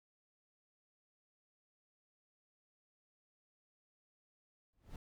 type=noise with exponential growth; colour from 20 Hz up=brown; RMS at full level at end=-44 dBFS; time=4.73-4.96 s; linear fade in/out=2 ms; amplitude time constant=48 ms; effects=none